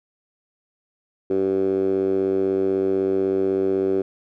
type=tone with band-pass filter; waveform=10% pulse; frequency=96.1 Hz; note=G2; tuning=34 cents flat; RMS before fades=-21 dBFS; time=1.3-4.02 s; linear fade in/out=5 ms; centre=370 Hz; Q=4.6; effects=none

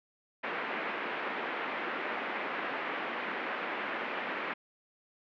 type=band-pass noise; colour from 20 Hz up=white; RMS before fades=-36 dBFS; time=0.43-4.54 s; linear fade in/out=10 ms; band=230 to 2300 Hz; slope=24 dB/octave; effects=low-pass 4000 Hz 12 dB/octave

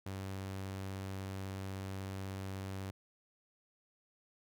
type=tone; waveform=sawtooth; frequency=96.3 Hz; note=G2; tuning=30 cents flat; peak=-36 dBFS; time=0.06-2.91 s; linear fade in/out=5 ms; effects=none

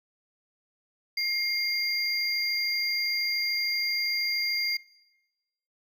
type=tone pair together; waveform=triangle; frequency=2126 / 4773 Hz; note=C7 / D8; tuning=+27 / +27 cents; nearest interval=octave + major second; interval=1400 cents; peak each=-28 / -27 dBFS; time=1.17-4.77 s; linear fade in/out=5 ms; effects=noise-tail reverb RT60 1.0 s tail -19 dB re dry

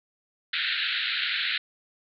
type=band-pass noise; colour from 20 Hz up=white; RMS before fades=-28 dBFS; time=0.53-1.58 s; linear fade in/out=5 ms; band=1400 to 4200 Hz; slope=96 dB/octave; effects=none

